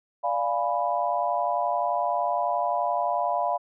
sine chord, D diminished seventh, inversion none, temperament equal, 587.3 / 698.5 / 830.6 / 987.8 Hz, D5 / F5 / Ab5 / Cb6, 0 / 0 / 0 / 0 cents, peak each -30 / -26 / -31 / -28 dBFS, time 0.23-3.58 s, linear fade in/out 20 ms, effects none

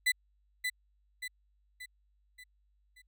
35% pulse tone with echo, 2000 Hz, B6, 21 cents sharp, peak -23 dBFS, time 0.06-0.12 s, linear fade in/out 10 ms, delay 580 ms, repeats 5, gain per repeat -6 dB, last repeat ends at 3.02 s, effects added 50 Hz sine -68 dBFS peak until 3.07 s

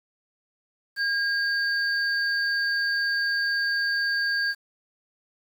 sine tone pair together, 1620 / 4578 Hz, G#6 / D8, -43 / -45 cents, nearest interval octave + tritone, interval 1798 cents, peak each -23 / -30 dBFS, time 0.96-4.55 s, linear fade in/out 50 ms, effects 8-bit

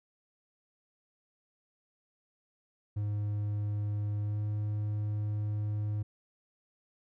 triangle tone with pitch glide, 103.83 to 105.04 Hz, G#2 to G#2, 0 to +20 cents, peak -28 dBFS, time 2.96-6.03 s, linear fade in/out 10 ms, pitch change +20 cents, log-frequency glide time 4.23-4.4 s, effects none

